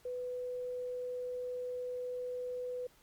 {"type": "tone", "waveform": "sine", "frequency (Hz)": 497.4, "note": "B4", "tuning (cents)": 12, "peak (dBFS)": -36, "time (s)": [0.05, 2.87], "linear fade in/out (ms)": 5, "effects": ["pink hiss -65 dBFS RMS until 3.02 s", "MP3 96 kbps"]}